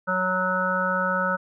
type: harmonic tone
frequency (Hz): 185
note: F#3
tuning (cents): 0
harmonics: 1 / 3 / 5 / 7 / 8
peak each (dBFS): -30 / -28 / -31 / -26 / -26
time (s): 0.07-1.37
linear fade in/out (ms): 20
effects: none